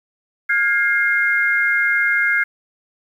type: tone cluster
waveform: sine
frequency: 1418 / 1637 / 2119 Hz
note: F6 / G#6 / C7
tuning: +26 / -25 / +21 cents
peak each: -21 / -18 / -18 dBFS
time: 0.49-2.44 s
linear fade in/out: 10 ms
effects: 8-bit